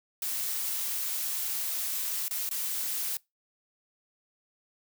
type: noise with dropouts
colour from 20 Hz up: blue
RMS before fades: -32 dBFS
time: 0.22-3.17 s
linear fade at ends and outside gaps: 2 ms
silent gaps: 2.282-2.309 / 2.491-2.511 s
effects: noise-tail reverb RT60 0.2 s tail -23 dB re dry